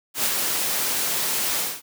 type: noise with ADSR envelope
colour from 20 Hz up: white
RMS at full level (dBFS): -21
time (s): 0.14-1.82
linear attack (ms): 97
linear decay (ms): 53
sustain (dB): -3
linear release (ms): 220
effects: high-pass 150 Hz 12 dB/octave